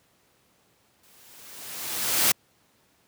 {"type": "noise with exponential growth", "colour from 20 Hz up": "white", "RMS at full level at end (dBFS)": -19, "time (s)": [1.03, 2.32], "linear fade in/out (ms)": 5, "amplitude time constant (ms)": 280, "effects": ["pink hiss -64 dBFS RMS until 3.07 s", "high-pass 100 Hz 12 dB/octave"]}